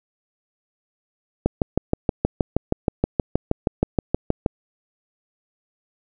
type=click train; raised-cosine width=2 ms; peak=-4 dBFS; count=20; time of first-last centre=1.46-4.462 s; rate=6.33 Hz; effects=none